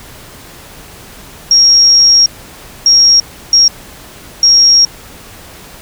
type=tone bursts at uneven times; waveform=sine; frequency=5588 Hz; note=F8; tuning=in tune; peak=-3 dBFS; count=4; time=1.51-2.26 / 2.86-3.2 / 3.53-3.68 / 4.43-4.85 s; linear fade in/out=2 ms; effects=pink hiss -34 dBFS RMS until 5.81 s